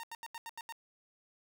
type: tone bursts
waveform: sawtooth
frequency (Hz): 920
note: A#5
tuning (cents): -23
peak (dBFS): -38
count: 7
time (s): 0-0.724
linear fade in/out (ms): 0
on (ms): 34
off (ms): 81
effects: none